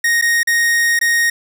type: tone with dropouts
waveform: 45% pulse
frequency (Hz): 1864.7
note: A#6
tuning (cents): 0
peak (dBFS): -12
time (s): 0.04-1.3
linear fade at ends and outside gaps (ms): 5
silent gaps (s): 0.214-0.222 / 0.432-0.472 / 0.991-1.012
effects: none